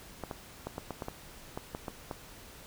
clicks, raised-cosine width 1 ms, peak -22 dBFS, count 11, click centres 0.237 / 0.312 / 0.67 / 0.781 / 0.907 / 1.022 / 1.084 / 1.575 / 1.749 / 1.882 / 2.112 s, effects pink hiss -51 dBFS RMS until 2.66 s

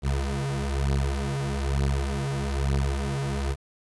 25% pulse beating tone pair, 68.3 / 69.4 Hz, C#2 / C#2, -25 / +3 cents, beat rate 1.1 Hz, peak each -23 / -24 dBFS, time 0.02-3.56 s, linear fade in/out 50 ms, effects resampled to 24000 Hz + 9-bit

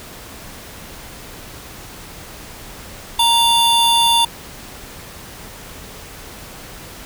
square tone pair together, 932.3 / 3517 Hz, A#5 / A7, 0 / -1 cents, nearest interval octave + major seventh, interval 2299 cents, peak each -15 dBFS, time 3.19-4.25 s, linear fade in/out 5 ms, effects pink hiss -36 dBFS RMS until 7.05 s

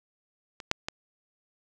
clicks, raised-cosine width 0.2 ms, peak -23 / -6 / -14 dBFS, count 3, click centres 0.602 / 0.714 / 0.885 s, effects none

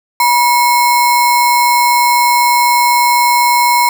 sine tone with sample-and-hold, 966 Hz, B5, 39 cents flat, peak -7 dBFS, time 0.2-3.89 s, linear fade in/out 2 ms, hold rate 3150 Hz, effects none

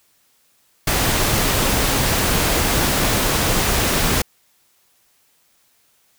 pink noise, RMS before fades -18 dBFS, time 0.87-4.22 s, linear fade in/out 5 ms, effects white hiss -60 dBFS RMS until 6.18 s

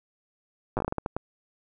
slowing click train, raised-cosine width 1 ms, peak -14 dBFS, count 11, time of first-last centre 0.77-1.166 s, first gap 8 ms, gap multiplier 1.33, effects none

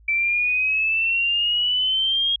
sine exponential sweep, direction up, 2322 to 3276 Hz, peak -18 dBFS, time 0.08-2.36 s, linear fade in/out 5 ms, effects added 54 Hz sine -48 dBFS peak until 2.4 s

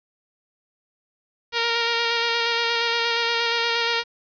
5% pulse tone with vibrato, 466.2 Hz, A#4, in tune, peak -8 dBFS, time 1.52-4.04 s, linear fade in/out 50 ms, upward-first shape square, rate 8.5 Hz, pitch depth 14 cents each way, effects resampled to 11025 Hz + 8-bit

